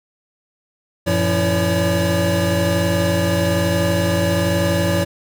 square tone cluster, 93 / 114.1 / 172.2 / 330 / 568 Hz, F#2 / A#2 / F3 / E4 / C#5, +9 / -37 / -24 / +2 / +42 cents, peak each -22 / -28 / -22 / -25 / -21 dBFS, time 1.06-5.05 s, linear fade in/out 20 ms, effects none

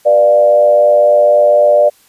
sine tone with frequency modulation, 593 Hz, D5, 17 cents sharp, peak -5 dBFS, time 0.05-1.9 s, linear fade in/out 20 ms, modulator 104 Hz, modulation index 0.63, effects white hiss -49 dBFS RMS until 2.08 s + resampled to 32000 Hz

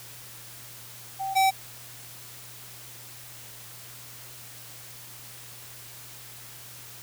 sine / square tone pair in turn, 776 / 769.3 Hz, G5 / G5, -18 / -33 cents, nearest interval unison, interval 15 cents, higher first, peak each -28 / -19 dBFS, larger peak second, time 1.19-1.35 / 1.35-1.51 s, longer neither, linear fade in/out 20 ms, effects added 120 Hz sine -52 dBFS peak until 7.02 s + white hiss -45 dBFS RMS until 7.02 s

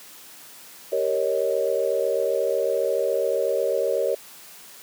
sine chord, Eb dominant seventh, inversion first, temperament equal, 392 / 466.2 / 554.4 / 622.3 Hz, G4 / Bb4 / Db5 / Eb5, 0 / 0 / 0 / 0 cents, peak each -28 / -25 / -24 / -28 dBFS, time 0.92-4.15 s, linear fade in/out 5 ms, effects white hiss -45 dBFS RMS until 4.82 s + high-pass 150 Hz 12 dB/octave

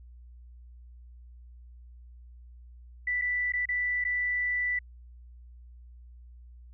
sine tone with dropouts, 1975.5 Hz, B6, in tune, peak -26 dBFS, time 3.07-4.79 s, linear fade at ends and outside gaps 5 ms, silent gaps 3.215-3.219 / 3.522-3.535 / 3.656-3.688 / 4.041-4.049 s, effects added 60 Hz sine -47 dBFS peak until 6.73 s

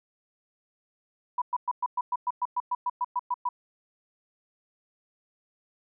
sine tone bursts, 984 Hz, B5, 7 cents flat, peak -24 dBFS, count 15, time 1.38-3.49 s, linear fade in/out 5 ms, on 38 ms, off 110 ms, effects none

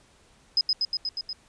sine tone with echo, 5050 Hz, D#8, 25 cents sharp, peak -18 dBFS, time 0.57-0.61 s, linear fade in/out 2 ms, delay 120 ms, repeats 6, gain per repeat -2 dB, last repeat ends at 1.33 s, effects pink hiss -59 dBFS RMS until 1.48 s + resampled to 22050 Hz

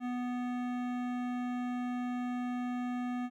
sine tone with hard clipping, 246.8 Hz, B3, 1 cent flat, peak -35 dBFS, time 0-3.3 s, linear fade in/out 50 ms, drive 16 dB, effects Opus 48 kbps

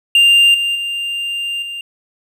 triangle tone with level steps, 2794 Hz, F7, in tune, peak -5 / -13 / -17 / -22 dBFS, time 0.15-1.81 s, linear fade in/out 2 ms, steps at 0.54 / 0.75 / 1.62 s, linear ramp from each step 5 ms, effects none

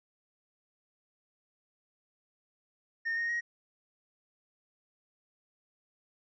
triangle tone with pitch steps, 1830 / 1857.7 / 1885.8 Hz, A#6 / A#6 / A#6, -32 / -6 / +20 cents, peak -27 dBFS, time 3.05-3.41 s, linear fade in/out 20 ms, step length 120 ms, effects tanh soft clip ceiling -25 dBFS + resampled to 16000 Hz

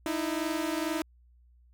sawtooth tone pair together, 307.4 / 329.6 Hz, D#4 / E4, -21 / 0 cents, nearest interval minor second, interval 121 cents, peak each -28 dBFS, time 0.06-1.02 s, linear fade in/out 2 ms, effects added 60 Hz sine -57 dBFS peak until 1.73 s

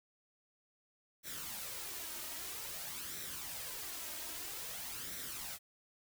white noise with flanger, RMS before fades -44 dBFS, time 1.23-5.59 s, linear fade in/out 50 ms, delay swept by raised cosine 0.52 to 3.22 ms, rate 0.51 Hz, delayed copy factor +0.55, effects none

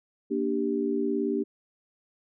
sine chord, G minor, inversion first, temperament just, 235.2 / 294 / 392 Hz, Bb3 / D4 / G4, +16 / +2 / 0 cents, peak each -30 / -29 / -28 dBFS, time 0.3-1.44 s, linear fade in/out 20 ms, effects none

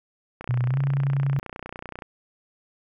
click train, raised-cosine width 0.5 ms, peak -20 dBFS, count 50, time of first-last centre 0.41-2.022 s, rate 30.4 Hz
sine tone with pitch glide, 123.47 to 137.79 Hz, B2 to C#3, 0 to -10 cents, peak -20 dBFS, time 0.49-1.39 s, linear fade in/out 0 ms, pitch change +190 cents, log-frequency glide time 0.66-0.79 s
effects none

